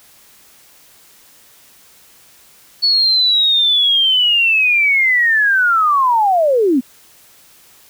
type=linear sweep; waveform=sine; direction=down; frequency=4435 to 233.1 Hz; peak=-10 dBFS; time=2.82-6.81 s; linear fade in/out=20 ms; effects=white hiss -47 dBFS RMS until 7.89 s